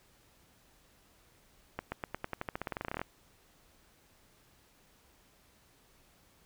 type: accelerating click train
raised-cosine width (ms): 0.5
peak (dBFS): -20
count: 21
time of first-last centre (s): 1.79-3.015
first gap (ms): 130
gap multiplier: 0.91
effects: pink hiss -65 dBFS RMS until 6.45 s